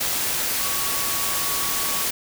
sine tone in noise, 1123 Hz, C#6, 22 cents sharp, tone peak -33 dBFS, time 0.59-2.05 s, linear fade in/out 10 ms, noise white, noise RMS -24 dBFS, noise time 0-2.11 s, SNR -12 dB, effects none

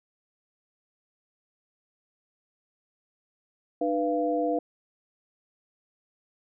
sine tone cluster, 302.6 / 493.8 / 686 Hz, D#4 / B4 / F5, -48 / 0 / -31 cents, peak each -28 dBFS, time 3.81-4.59 s, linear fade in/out 5 ms, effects none

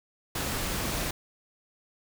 pink noise, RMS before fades -31 dBFS, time 0.35-1.11 s, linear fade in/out 5 ms, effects none

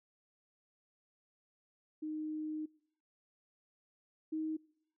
sine tone pair in turn, 308.9 / 314.3 Hz, D#4 / D#4, -12 / +18 cents, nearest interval unison, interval 30 cents, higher second, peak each -37 / -34 dBFS, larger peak second, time 2.02-2.66 / 4.32-4.57 s, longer first, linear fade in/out 10 ms, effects noise-tail reverb RT60 0.7 s tail -24 dB re dry

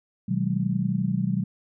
sine chord, G# minor seventh, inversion first, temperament just, 124.59 / 155.74 / 186.89 / 207.7 Hz, B2 / D#3 / F#3 / G#3, +16 / +2 / +18 / 0 cents, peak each -29 / -29 / -25 / -30 dBFS, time 0.28-1.44 s, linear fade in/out 10 ms, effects none

